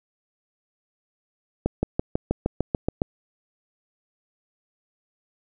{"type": "accelerating click train", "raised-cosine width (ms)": 2, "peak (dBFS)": -8, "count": 10, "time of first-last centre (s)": [1.66, 3.019], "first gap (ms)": 170, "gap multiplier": 0.97, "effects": []}